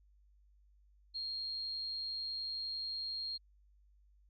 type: tone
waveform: sine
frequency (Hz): 4237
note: C8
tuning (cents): +21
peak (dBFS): -37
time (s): 1.14-3.38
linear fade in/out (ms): 20
effects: added 50 Hz sine -63 dBFS peak until 4.29 s + MP3 32 kbps